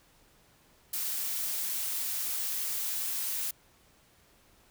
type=noise; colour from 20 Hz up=blue; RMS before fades=-33 dBFS; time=0.93-3.51 s; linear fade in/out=5 ms; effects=pink hiss -63 dBFS RMS until 4.7 s